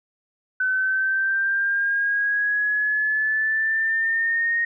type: exponential sweep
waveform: sine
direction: up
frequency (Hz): 1512 to 1864.7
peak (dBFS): -19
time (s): 0.6-4.65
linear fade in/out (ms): 5
effects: none